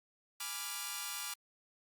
5% pulse chord, G# diminished seventh, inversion none, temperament equal, 830.6 / 987.8 / 1174.7 / 1396.9 Hz, G#5 / B5 / D6 / F6, 0 / 0 / 0 / 0 cents, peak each -36 / -34 / -31 / -32 dBFS, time 0.4-1.34 s, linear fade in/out 5 ms, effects Opus 48 kbps

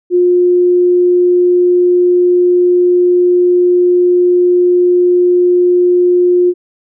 sine tone, 356.4 Hz, F4, 35 cents sharp, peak -6 dBFS, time 0.1-6.54 s, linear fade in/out 50 ms, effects none

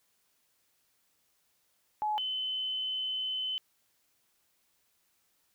sine tone pair in turn, 849 / 3041 Hz, G#5 / F#7, +38 / +47 cents, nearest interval octave + minor seventh, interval 2209 cents, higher second, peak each -28 / -31 dBFS, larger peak first, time 2.02-2.18 / 2.18-3.58 s, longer second, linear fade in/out 0 ms, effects white hiss -73 dBFS RMS until 5.54 s

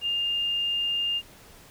sine tone, 2811 Hz, F7, 11 cents sharp, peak -24 dBFS, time 0.01-1.22 s, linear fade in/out 50 ms, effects pink hiss -51 dBFS RMS until 1.7 s

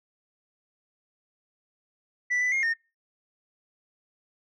sine tone with pitch steps, 1973 / 1993 / 2134 / 1832 Hz, B6 / B6 / C7 / A#6, -2 / +15 / +34 / -31 cents, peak -20 dBFS, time 2.3-2.74 s, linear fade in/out 20 ms, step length 110 ms, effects noise-tail reverb RT60 0.3 s tail -25 dB re dry + tanh soft clip ceiling -22 dBFS

